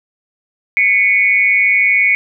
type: tone with amplitude modulation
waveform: sine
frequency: 2217 Hz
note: C#7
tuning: in tune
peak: -5 dBFS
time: 0.77-2.15 s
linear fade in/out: 0 ms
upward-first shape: sine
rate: 200 Hz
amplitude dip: 85%
effects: none